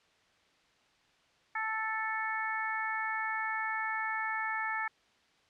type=harmonic tone; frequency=440 Hz; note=A4; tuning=in tune; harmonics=2 / 3 / 4 / 5; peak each=-37 / -38 / -35 / -39 dBFS; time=1.55-4.88 s; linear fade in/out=5 ms; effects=white hiss -67 dBFS RMS until 5.49 s + low-pass 4000 Hz 12 dB/octave